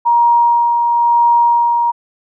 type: tone with tremolo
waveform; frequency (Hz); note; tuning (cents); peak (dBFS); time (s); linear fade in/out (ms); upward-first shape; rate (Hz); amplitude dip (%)
sine; 945; A#5; +23; -7; 0.05-1.92; 20; sine; 0.99; 35
effects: none